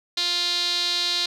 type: tone with band-pass filter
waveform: sawtooth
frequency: 350 Hz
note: F4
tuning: 4 cents sharp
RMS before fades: -24 dBFS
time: 0.17-1.26 s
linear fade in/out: 5 ms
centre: 4100 Hz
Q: 6
effects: none